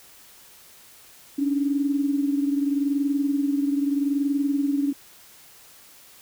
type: tone pair together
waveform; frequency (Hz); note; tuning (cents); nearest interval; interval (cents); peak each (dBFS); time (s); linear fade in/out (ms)
sine; 280 / 300.8; C#4 / D4; +18 / +42; minor second; 124; -21 / -28; 1.38-4.93; 10
effects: white hiss -50 dBFS RMS until 6.21 s